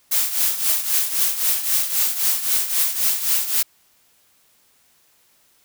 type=noise with tremolo; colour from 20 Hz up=blue; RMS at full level=-17 dBFS; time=0.11-3.63 s; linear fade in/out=10 ms; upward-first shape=triangle; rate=3.8 Hz; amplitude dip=75%; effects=white hiss -59 dBFS RMS until 5.64 s